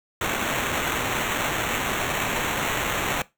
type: noise with sample-and-hold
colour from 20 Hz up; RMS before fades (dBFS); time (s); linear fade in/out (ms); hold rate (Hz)
blue; -26; 0.21-3.22; 2; 4900
effects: noise-tail reverb RT60 0.2 s tail -19 dB re dry